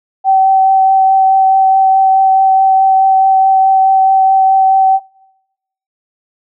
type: tone with vibrato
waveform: sine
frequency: 768 Hz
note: G5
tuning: 36 cents flat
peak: -5 dBFS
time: 0.24-5 s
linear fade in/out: 50 ms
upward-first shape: triangle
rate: 4.7 Hz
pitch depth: 11 cents each way
effects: noise-tail reverb RT60 0.9 s tail -23 dB re dry